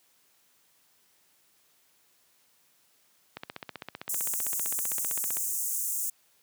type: click train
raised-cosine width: 0.3 ms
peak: -21 dBFS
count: 32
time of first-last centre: 3.37-5.37 s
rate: 15.5 Hz
type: high-pass noise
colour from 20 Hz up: pink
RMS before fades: -31 dBFS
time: 4.09-6.1 s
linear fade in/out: 5 ms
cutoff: 6700 Hz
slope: 48 dB/octave
effects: white hiss -66 dBFS RMS until 6.42 s + high-pass 100 Hz 12 dB/octave